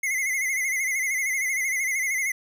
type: tone with vibrato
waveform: square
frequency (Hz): 2093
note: C7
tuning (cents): 0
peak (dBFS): -24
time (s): 0.03-2.32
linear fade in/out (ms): 5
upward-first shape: sine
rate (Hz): 13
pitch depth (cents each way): 80
effects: none